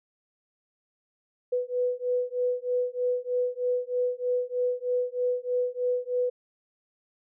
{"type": "beating tone pair", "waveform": "sine", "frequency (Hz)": [493.9, 497.1], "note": ["B4", "B4"], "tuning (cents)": [0, 11], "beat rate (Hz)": 3.2, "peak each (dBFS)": -28, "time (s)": [1.52, 6.3], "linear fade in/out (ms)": 10, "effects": []}